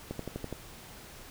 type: click train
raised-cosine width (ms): 2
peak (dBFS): -22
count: 6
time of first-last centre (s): 0.11-0.527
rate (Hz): 12
effects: pink hiss -49 dBFS RMS until 1.3 s